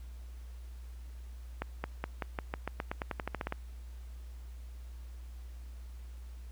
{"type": "accelerating click train", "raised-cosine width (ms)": 0.5, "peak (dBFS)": -19, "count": 17, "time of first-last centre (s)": [1.62, 3.524], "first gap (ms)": 220, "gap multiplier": 0.91, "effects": ["added 60 Hz sine -43 dBFS peak until 6.51 s", "pink hiss -63 dBFS RMS until 6.51 s"]}